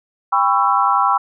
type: chord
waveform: sine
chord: C# half-diminished seventh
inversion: second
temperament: just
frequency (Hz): 798.3 / 997.9 / 1108.7 / 1330.5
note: G5 / B5 / C#6 / E6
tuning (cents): +31 / +18 / 0 / +16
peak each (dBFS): -18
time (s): 0.32-1.18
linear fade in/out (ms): 10
effects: none